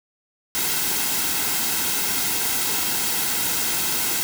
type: noise with comb filter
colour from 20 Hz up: white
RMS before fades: -23 dBFS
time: 0.55-4.23 s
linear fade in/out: 0 ms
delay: 1.7 ms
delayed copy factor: -0.55
effects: none